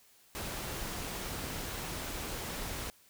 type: noise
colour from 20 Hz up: pink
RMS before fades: -39 dBFS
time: 0.35-2.9 s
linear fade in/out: 0 ms
effects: white hiss -63 dBFS RMS until 3.09 s